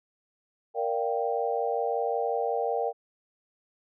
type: chord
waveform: sine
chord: G minor seventh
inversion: first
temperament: equal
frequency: 466.2 / 587.3 / 698.5 / 784 Hz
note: Bb4 / D5 / F5 / G5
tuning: 0 / 0 / 0 / 0 cents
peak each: -29 / -33 / -32 / -31 dBFS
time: 0.74-2.93 s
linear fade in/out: 50 ms
effects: none